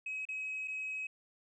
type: tone with dropouts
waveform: sine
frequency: 2548 Hz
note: D#7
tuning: 41 cents sharp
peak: -35 dBFS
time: 0.06-1.07 s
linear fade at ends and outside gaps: 5 ms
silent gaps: 0.253-0.287 / 0.676-0.68 s
effects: tanh soft clip ceiling -33 dBFS